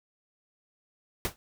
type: noise with exponential decay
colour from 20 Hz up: pink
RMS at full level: -26 dBFS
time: 1.25-1.36 s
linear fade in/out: 0 ms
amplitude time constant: 23 ms
effects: none